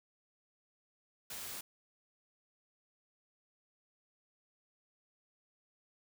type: noise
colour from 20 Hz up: white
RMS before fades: -44 dBFS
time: 1.3-1.61 s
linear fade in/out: 5 ms
effects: none